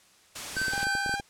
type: noise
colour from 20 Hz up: white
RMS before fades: -36 dBFS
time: 0.35-0.85 s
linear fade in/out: 10 ms
type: tone with tremolo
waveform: square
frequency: 1544 Hz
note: G6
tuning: 27 cents flat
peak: -27 dBFS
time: 0.56-1.16 s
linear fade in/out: 10 ms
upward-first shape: sine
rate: 3.6 Hz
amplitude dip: 35%
type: clicks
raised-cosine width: 2 ms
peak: -24 dBFS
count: 12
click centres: 0.568 / 0.616 / 0.682 / 0.735 / 0.779 / 0.83 / 0.869 / 0.952 / 1.062 / 1.094 / 1.14 / 1.199 s
type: tone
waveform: sawtooth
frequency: 803 Hz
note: G5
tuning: 41 cents sharp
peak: -28 dBFS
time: 0.72-1.21 s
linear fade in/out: 10 ms
effects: white hiss -59 dBFS RMS until 1.29 s + low-pass 9000 Hz 12 dB/octave